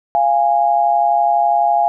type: tone pair together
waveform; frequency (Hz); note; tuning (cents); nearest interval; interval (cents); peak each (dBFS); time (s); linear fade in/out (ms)
sine; 693 / 825; F5 / G#5; -14 / -12; minor third; 302; -14; 0.15-1.88; 0
effects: none